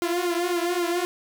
sawtooth tone with flanger, 349.2 Hz, F4, in tune, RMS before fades -25 dBFS, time 0.02-1.05 s, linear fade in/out 0 ms, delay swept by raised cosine 1.1 to 5 ms, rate 3.8 Hz, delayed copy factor -0.95, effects none

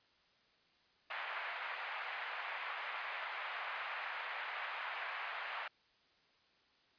white band-pass noise, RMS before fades -43 dBFS, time 1.1-5.68 s, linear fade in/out 5 ms, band 700 to 2400 Hz, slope 24 dB/octave, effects white hiss -71 dBFS RMS until 6.98 s + resampled to 11025 Hz

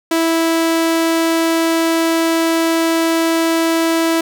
sawtooth tone, 328.6 Hz, E4, 5 cents flat, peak -9 dBFS, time 0.11-4.21 s, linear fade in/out 5 ms, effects none

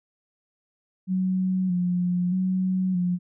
sine tone with vibrato, 182.2 Hz, F#3, 26 cents flat, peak -21 dBFS, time 1.07-3.19 s, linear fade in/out 50 ms, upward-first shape square, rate 0.8 Hz, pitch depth 38 cents each way, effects none

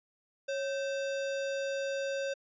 sine tone with sample-and-hold, 550 Hz, C#5, 14 cents flat, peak -31 dBFS, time 0.48-2.34 s, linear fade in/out 10 ms, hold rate 2100 Hz, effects resampled to 16000 Hz

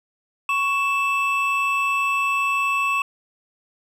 triangle tone pair together, 1108.7 / 2639 Hz, C#6 / E7, 0 / +1 cents, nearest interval octave + minor third, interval 1501 cents, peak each -20 dBFS, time 0.49-3.02 s, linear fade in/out 2 ms, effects none

